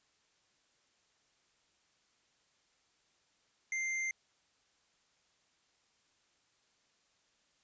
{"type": "tone", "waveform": "square", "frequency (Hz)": 2093, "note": "C7", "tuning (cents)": 0, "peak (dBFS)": -34, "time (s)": [3.72, 4.11], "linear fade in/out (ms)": 2, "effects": ["white hiss -73 dBFS RMS until 7.63 s", "resampled to 16000 Hz"]}